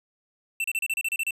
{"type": "tone bursts", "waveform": "square", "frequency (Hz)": 2683, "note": "E7", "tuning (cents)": 30, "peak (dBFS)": -25, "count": 10, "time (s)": [0.6, 1.308], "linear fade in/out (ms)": 2, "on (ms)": 42, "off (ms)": 32, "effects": ["resampled to 32000 Hz", "11-bit"]}